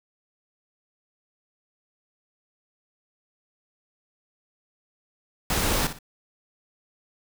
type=noise with echo; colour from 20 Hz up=pink; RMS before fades=-24 dBFS; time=5.5-5.87 s; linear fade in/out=2 ms; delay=59 ms; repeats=2; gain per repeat=-11 dB; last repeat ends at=5.988 s; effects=none